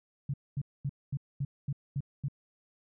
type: tone bursts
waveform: sine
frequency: 139.4 Hz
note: C#3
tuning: 10 cents sharp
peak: -29 dBFS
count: 8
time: 0.29-2.284 s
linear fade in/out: 5 ms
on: 48 ms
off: 230 ms
effects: none